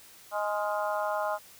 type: harmonic tone with a mistuned harmonic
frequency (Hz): 208.3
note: G#3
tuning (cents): +5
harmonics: 3 / 4 / 5 / 6 / 7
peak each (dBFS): -31 / -33 / -35 / -37 / -38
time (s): 0.31-1.39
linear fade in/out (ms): 50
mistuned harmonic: 7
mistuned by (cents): -57
effects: white hiss -53 dBFS RMS until 1.59 s